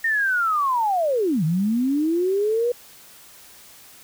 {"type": "linear two-way sweep", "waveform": "sine", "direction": "down then up", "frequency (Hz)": [1848, 150, 491.4], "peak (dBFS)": -18, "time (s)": [0.04, 2.72], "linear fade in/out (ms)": 5, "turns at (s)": 1.44, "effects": ["white hiss -47 dBFS RMS until 4.03 s"]}